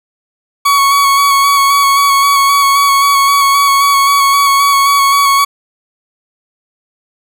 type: tone with vibrato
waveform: 40% pulse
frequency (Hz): 1118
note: C#6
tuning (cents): +14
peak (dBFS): -6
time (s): 0.65-5.45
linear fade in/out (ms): 10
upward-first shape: square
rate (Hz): 3.8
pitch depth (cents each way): 17
effects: none